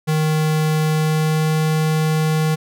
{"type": "tone with pitch glide", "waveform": "square", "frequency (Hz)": [155.56, 156.46], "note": ["D#3", "D#3"], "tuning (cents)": [0, 10], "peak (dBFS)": -16, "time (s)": [0.07, 2.56], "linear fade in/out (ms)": 20, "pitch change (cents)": 10, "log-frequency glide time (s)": [0.82, 1.54], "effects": []}